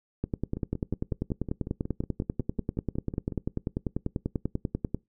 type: two click trains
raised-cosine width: 3 ms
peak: -21 / -15 dBFS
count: 16 / 49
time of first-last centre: 0.57-3.322 / 0.24-4.946 s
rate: 5.45 / 10.2 Hz
effects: noise-tail reverb RT60 0.2 s tail -23 dB re dry